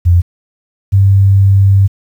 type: tone pair in turn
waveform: sine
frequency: 87.31 / 98 Hz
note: F2 / G2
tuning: 0 / 0 cents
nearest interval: major second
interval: 200 cents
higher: second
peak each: -4 dBFS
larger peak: neither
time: 0.05-0.22 / 0.92-1.88 s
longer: second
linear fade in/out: 20 ms
effects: 7-bit

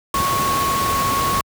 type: tone in noise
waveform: sine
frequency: 1102 Hz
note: C#6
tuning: 11 cents flat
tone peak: -18 dBFS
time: 0.14-1.41 s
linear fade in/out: 2 ms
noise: pink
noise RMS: -23 dBFS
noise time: 0.14-1.41 s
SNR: +2 dB
effects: high-pass 60 Hz 12 dB/octave

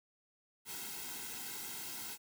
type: noise with comb filter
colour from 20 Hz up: white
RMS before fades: -44 dBFS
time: 0.65-2.18 s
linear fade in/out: 50 ms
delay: 1.7 ms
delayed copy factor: -0.9
effects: none

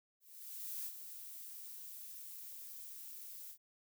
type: noise with ADSR envelope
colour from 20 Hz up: violet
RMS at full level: -42 dBFS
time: 0.2-3.58 s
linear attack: 650 ms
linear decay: 61 ms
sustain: -8 dB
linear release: 83 ms
effects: none

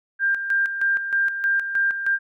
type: tone with tremolo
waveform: sine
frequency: 1593 Hz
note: G6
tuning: 27 cents sharp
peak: -17 dBFS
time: 0.19-2.19 s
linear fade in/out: 50 ms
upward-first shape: square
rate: 3.2 Hz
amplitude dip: 60%
effects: none

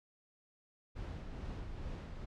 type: noise with tremolo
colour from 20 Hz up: brown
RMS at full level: -42 dBFS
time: 0.95-2.26 s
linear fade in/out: 20 ms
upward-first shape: sine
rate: 2.3 Hz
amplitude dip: 35%
effects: low-pass 5000 Hz 12 dB/octave

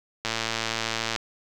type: click train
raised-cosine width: 0.2 ms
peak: -9 dBFS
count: 104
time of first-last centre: 0.25-1.162 s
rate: 113 Hz
effects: none

